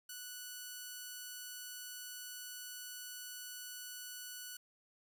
5% pulse tone, 1480 Hz, F#6, in tune, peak -34 dBFS, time 0.09-4.57 s, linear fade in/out 5 ms, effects 11-bit

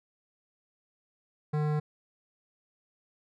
sine tone with hard clipping, 150.8 Hz, D3, 46 cents sharp, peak -28 dBFS, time 1.53-1.8 s, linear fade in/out 10 ms, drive 16 dB, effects none

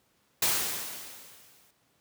white noise with exponential decay, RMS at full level -24 dBFS, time 0.42-1.71 s, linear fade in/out 5 ms, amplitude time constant 280 ms, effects pink hiss -69 dBFS RMS until 2 s + high-pass 100 Hz 12 dB/octave

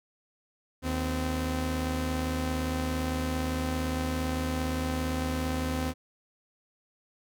sawtooth tone pair together, 77.58 / 257.5 Hz, D#2 / C4, -4 / -28 cents, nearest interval octave + major sixth, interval 2076 cents, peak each -27 dBFS, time 0.82-5.94 s, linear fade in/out 50 ms, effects none

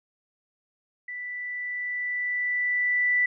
sine tone with level ramp, 1975.5 Hz, B6, in tune, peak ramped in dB -33 to -19 dBFS, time 1.08-3.26 s, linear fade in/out 5 ms, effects none

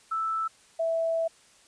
sine tone pair in turn, 1318.5 / 657.6 Hz, E6 / E5, 0 / -4 cents, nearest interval octave, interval 1204 cents, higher first, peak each -26 / -24 dBFS, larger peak second, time 0.11-0.48 / 0.79-1.28 s, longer second, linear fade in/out 10 ms, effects white hiss -58 dBFS RMS until 1.67 s + resampled to 22050 Hz

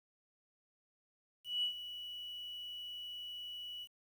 sine tone with ADSR envelope, 2944 Hz, F#7, 9 cents flat, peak -30 dBFS, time 1.44-3.88 s, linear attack 190 ms, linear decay 98 ms, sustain -13 dB, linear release 54 ms, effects tanh soft clip ceiling -26 dBFS + 10-bit

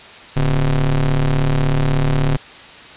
square ring-modulated tone, 62.9 Hz, B1, 32 cents sharp, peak -11 dBFS, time 0.36-2.37 s, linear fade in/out 10 ms, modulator 81.1 Hz, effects white hiss -38 dBFS RMS until 2.96 s + resampled to 8000 Hz

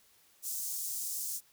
pink high-pass noise, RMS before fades -37 dBFS, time 0.42-1.41 s, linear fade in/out 50 ms, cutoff 6400 Hz, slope 24 dB/octave, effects white hiss -65 dBFS RMS until 1.52 s

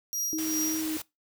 sawtooth tone with tremolo, 5720 Hz, F8, 41 cents sharp, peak -25 dBFS, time 0.13-0.81 s, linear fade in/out 0 ms, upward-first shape sine, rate 2.6 Hz, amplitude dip 65%
sine tone with vibrato, 314.9 Hz, D#4, 21 cents sharp, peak -29 dBFS, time 0.33-0.97 s, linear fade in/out 0 ms, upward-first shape sine, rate 2.8 Hz, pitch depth 13 cents each way
white noise, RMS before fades -37 dBFS, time 0.38-1.02 s, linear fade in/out 5 ms
effects noise-tail reverb RT60 0.2 s tail -22 dB re dry

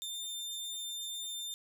sawtooth tone, 3598 Hz, A7, 38 cents sharp, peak -35 dBFS, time 0.02-1.54 s, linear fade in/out 0 ms, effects none

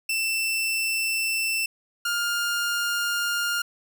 sawtooth tone pair in turn, 2670 / 1409.5 Hz, E7 / F6, +22 / +16 cents, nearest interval major seventh, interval 1106 cents, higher first, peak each -20 dBFS, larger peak neither, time 0.09-1.66 / 2.05-3.62 s, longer neither, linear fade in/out 5 ms, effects none

